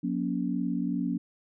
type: tone cluster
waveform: sine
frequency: 180.9 / 239 / 281.7 Hz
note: F#3 / A#3 / C#4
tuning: -39 / +43 / +28 cents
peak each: -31 dBFS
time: 0.03-1.18 s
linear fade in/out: 10 ms
effects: none